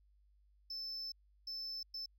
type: tone bursts at uneven times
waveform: triangle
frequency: 5274 Hz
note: E8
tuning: in tune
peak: -39 dBFS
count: 3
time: 0.7-1.12 / 1.47-1.83 / 1.94-2.06 s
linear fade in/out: 5 ms
effects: tanh soft clip ceiling -35 dBFS + added 50 Hz sine -66 dBFS peak until 2.18 s